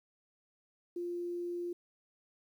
sine tone, 349.2 Hz, F4, in tune, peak -35 dBFS, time 0.96-1.73 s, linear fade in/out 5 ms, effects 11-bit

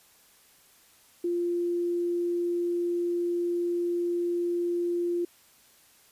sine tone, 347.5 Hz, F4, 9 cents flat, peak -25 dBFS, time 1.24-5.25 s, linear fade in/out 5 ms, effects white hiss -59 dBFS RMS until 6.11 s + resampled to 32000 Hz

